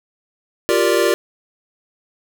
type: chord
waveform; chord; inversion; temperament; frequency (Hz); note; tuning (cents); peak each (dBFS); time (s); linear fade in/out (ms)
square; G minor seventh; third; equal; 349.2 / 392 / 466.2 / 587.3; F4 / G4 / Bb4 / D5; 0 / 0 / 0 / 0; -20; 0.69-1.14; 0
effects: none